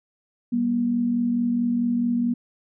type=tone pair together; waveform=sine; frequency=195.1 / 239.7 Hz; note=G3 / A#3; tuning=-8 / +48 cents; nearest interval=major third; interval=356 cents; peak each=-29 / -20 dBFS; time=0.52-2.34 s; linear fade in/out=10 ms; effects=none